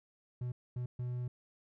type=tone bursts at uneven times; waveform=triangle; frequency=123.47 Hz; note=B2; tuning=in tune; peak=-33 dBFS; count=3; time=0.41-0.52 / 0.76-0.86 / 0.99-1.28 s; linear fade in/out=5 ms; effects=none